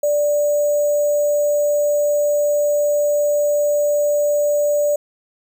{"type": "tone with sample-and-hold", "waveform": "sine", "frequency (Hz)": 587.3, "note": "D5", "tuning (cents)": 0, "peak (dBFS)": -14, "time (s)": [0.03, 4.96], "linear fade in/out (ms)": 5, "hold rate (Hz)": 7350, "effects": []}